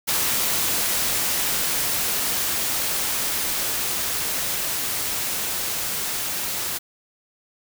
white noise with level ramp, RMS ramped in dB -22 to -27 dBFS, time 0.07-6.79 s, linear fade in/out 20 ms, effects none

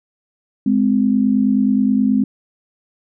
sine tone pair together, 209.1 / 258.5 Hz, G#3 / C4, +12 / -21 cents, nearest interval major third, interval 367 cents, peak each -15 dBFS, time 0.66-2.24 s, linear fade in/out 5 ms, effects none

